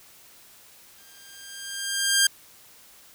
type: tone with exponential growth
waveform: 10% pulse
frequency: 1599 Hz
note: G6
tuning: 34 cents sharp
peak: -7 dBFS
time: 0.98-2.27 s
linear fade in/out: 5 ms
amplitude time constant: 280 ms
effects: white hiss -52 dBFS RMS until 3.14 s